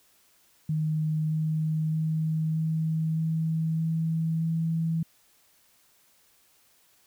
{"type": "tone with pitch steps", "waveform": "sine", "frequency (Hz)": [155.6, 156.86, 158.14, 159.42, 160.72, 162.02, 163.34], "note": ["D#3", "D#3", "D#3", "D#3", "E3", "E3", "E3"], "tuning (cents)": [0, 14, 28, 42, -44, -30, -16], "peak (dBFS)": -24, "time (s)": [0.69, 5.03], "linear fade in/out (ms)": 5, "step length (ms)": 620, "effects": ["white hiss -63 dBFS RMS until 7.06 s"]}